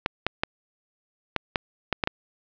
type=clicks; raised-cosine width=0.3 ms; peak=-6 dBFS; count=8; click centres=0.061 / 0.266 / 0.435 / 1.363 / 1.558 / 1.927 / 2.038 / 2.074 s; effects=low-pass 4000 Hz 12 dB/octave